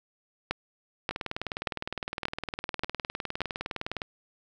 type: two click trains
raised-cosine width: 0.3 ms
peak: -11 / -16 dBFS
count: 6 / 58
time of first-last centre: 0.51-3.417 / 1.11-4.018 s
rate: 1.72 / 19.6 Hz
effects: none